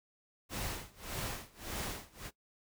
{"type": "noise with tremolo", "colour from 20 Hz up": "pink", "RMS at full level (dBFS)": -38, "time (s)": [0.49, 2.31], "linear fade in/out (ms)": 50, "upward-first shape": "sine", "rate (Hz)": 1.7, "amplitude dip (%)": 95, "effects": ["noise-tail reverb RT60 0.1 s tail -18 dB re dry"]}